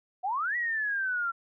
sine exponential two-way sweep, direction up then down, 710 to 1953 to 1354 Hz, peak -27 dBFS, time 0.23-1.32 s, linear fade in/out 20 ms, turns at 0.56 s, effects none

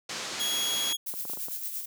white low-pass noise, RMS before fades -36 dBFS, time 0.09-0.93 s, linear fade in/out 5 ms, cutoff 6700 Hz, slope 24 dB/octave
sawtooth tone, 3322 Hz, G#7, in tune, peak -24 dBFS, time 0.39-0.97 s, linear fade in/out 20 ms
clicks, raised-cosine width 1 ms, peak -28 dBFS, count 7, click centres 0.91 / 1.139 / 1.253 / 1.298 / 1.335 / 1.373 / 1.484 s
violet noise with tremolo, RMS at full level -33 dBFS, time 1.06-1.86 s, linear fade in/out 10 ms, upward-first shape sine, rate 8.8 Hz, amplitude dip 50%
effects high-pass 150 Hz 12 dB/octave

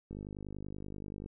click train, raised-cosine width 3 ms, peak -30 dBFS, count 59, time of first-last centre 0.11-1.261 s, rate 50.4 Hz, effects none

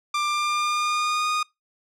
sawtooth tone with pitch glide, 1187 to 1231.7 Hz, D6 to D#6, +18 to -18 cents, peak -18 dBFS, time 0.14-1.43 s, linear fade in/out 5 ms, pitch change +64 cents, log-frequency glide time 0.26-1.28 s, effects noise-tail reverb RT60 0.2 s tail -24 dB re dry + low-pass 7000 Hz 12 dB/octave

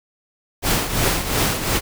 pink noise with tremolo, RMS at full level -17 dBFS, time 0.62-1.81 s, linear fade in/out 50 ms, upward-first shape triangle, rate 2.8 Hz, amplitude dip 70%, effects none

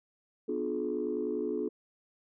sine chord, B diminished seventh, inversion none, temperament just, 246.9 / 296.3 / 355.6 / 426.7 Hz, B3 / D4 / F4 / Ab4, 0 / +15 / +31 / +47 cents, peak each -37 / -36 / -35 / -33 dBFS, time 0.48-1.69 s, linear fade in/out 10 ms, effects tanh soft clip ceiling -22 dBFS

